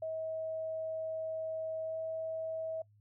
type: tone with pitch glide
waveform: sine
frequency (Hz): 640 to 644.1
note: D#5 to E5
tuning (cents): +49 to -40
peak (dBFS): -35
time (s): 0.02-2.82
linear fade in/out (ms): 5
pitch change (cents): +11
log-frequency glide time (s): 1.84-1.97
effects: noise-tail reverb RT60 0.1 s tail -23 dB re dry + added 104 Hz sine -62 dBFS peak until 3 s